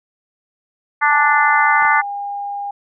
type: harmonic tone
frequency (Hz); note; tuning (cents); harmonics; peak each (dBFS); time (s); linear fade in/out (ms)
293.8; D4; +1; 3 / 4 / 5 / 6 / 7; -16 / -17 / -18 / -19 / -19; 1.01-2.02; 20
type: tone with pitch glide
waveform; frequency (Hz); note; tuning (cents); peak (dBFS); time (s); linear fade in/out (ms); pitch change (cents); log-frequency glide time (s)
sine; 839 to 808.6; G#5 to G#5; +17 to -46; -22; 1.11-2.71; 5; -63; 1.35-1.73
type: clicks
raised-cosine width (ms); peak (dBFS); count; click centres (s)
0.5; -18; 2; 1.824 / 1.851
effects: none